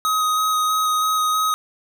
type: tone with vibrato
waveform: square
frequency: 1259 Hz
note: D#6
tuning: 20 cents sharp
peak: -18 dBFS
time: 0.05-1.54 s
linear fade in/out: 0 ms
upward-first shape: square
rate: 3.1 Hz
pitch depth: 9 cents each way
effects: none